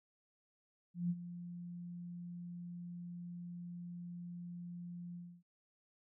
sine tone with ADSR envelope, 174.5 Hz, F3, 1 cent flat, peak -31 dBFS, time 0.94-5.43 s, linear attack 160 ms, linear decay 45 ms, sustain -13 dB, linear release 280 ms, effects none

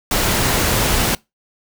pink noise, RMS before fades -17 dBFS, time 0.11-1.15 s, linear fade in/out 2 ms, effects noise-tail reverb RT60 0.2 s tail -23 dB re dry

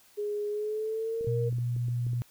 sine tone with pitch glide, 415.3 to 468.9 Hz, G#4 to A#4, 0 to +10 cents, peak -29 dBFS, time 0.17-1.5 s, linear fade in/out 20 ms, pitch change +210 cents, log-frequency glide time 0.5-1.38 s
clicks, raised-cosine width 3 ms, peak -33 dBFS, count 8, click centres 1.21 / 1.246 / 1.527 / 1.585 / 1.764 / 1.884 / 2.067 / 2.133 s
sine tone, 120.7 Hz, B2, 39 cents flat, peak -27 dBFS, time 1.27-2.22 s, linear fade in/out 0 ms
effects white hiss -60 dBFS RMS until 2.3 s

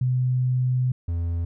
sine / triangle tone pair in turn, 126.8 / 84.8 Hz, B2 / E2, +46 / +50 cents, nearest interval perfect fifth, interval 696 cents, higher first, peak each -19 / -21 dBFS, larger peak first, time 0.01-0.92 / 1.08-1.45 s, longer first, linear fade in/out 5 ms, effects none

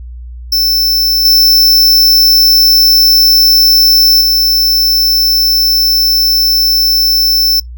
square tone with level steps, 5320 Hz, E8, 15 cents sharp, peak -8 / -4 / -7 dBFS, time 0.52-7.6 s, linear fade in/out 5 ms, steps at 1.25 / 4.21 s, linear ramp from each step 2 ms, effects noise-tail reverb RT60 0.1 s tail -18 dB re dry + added 60 Hz sine -24 dBFS peak until 7.77 s

